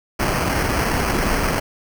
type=noise with sample-and-hold; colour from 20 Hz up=pink; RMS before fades=-20 dBFS; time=0.19-1.6 s; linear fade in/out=10 ms; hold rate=3675 Hz; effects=none